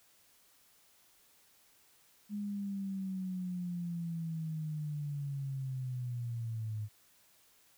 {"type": "linear sweep", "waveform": "sine", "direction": "down", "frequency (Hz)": [207.7, 105], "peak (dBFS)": -35, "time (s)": [2.29, 6.89], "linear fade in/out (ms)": 50, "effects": ["white hiss -66 dBFS RMS until 7.77 s"]}